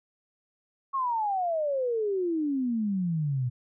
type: exponential sweep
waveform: sine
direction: down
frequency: 1108.7 to 120 Hz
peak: -25 dBFS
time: 0.93-3.5 s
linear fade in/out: 20 ms
effects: none